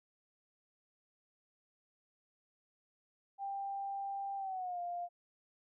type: tone with pitch glide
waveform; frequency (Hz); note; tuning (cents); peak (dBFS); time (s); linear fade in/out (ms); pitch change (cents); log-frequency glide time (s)
sine; 791 to 700.6; G5 to F5; +15 to +5; -37; 3.38-5.09; 50; -210; 4.37-4.8
effects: none